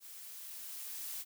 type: noise with level ramp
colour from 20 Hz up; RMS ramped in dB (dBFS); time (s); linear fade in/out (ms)
blue; -51 to -41; 0-1.25; 50
effects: none